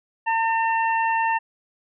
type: harmonic tone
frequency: 905 Hz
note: A5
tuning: 48 cents sharp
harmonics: 1 / 2 / 3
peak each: -20 / -26 / -30 dBFS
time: 0.26-1.39 s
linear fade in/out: 20 ms
effects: none